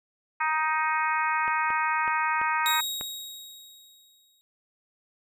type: harmonic tone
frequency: 312.5 Hz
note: D#4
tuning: 8 cents sharp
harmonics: 3 / 4 / 5 / 6 / 7 / 8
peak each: -27 / -29 / -31 / -33 / -34 / -35 dBFS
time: 0.4-2.81 s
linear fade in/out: 10 ms
type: clicks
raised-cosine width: 0.5 ms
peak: -21 dBFS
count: 5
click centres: 1.479 / 1.704 / 2.078 / 2.415 / 3.011 s
type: tone with exponential decay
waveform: sawtooth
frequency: 3786 Hz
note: A#7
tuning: 26 cents sharp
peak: -21 dBFS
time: 2.66-4.41 s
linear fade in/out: 0 ms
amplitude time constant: 380 ms
effects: none